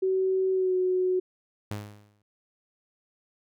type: tone with pitch glide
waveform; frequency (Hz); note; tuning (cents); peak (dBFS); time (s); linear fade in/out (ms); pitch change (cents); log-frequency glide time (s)
sine; 378 to 368.3; F#4 to F#4; +37 to -8; -22; 0.02-1.2; 10; -45; 0.52-0.75
type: tone with exponential decay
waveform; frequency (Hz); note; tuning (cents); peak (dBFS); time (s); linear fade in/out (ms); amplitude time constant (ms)
sawtooth; 103.83; G#2; 0; -26; 1.71-2.22; 0; 110
effects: none